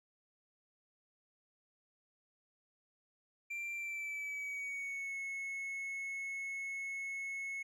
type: tone with pitch glide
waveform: triangle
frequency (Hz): 2361 to 2190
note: D7 to C#7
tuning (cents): +9 to -22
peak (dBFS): -37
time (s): 3.5-7.63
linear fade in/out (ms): 10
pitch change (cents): -131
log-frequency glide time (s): 3.74-5.17
effects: none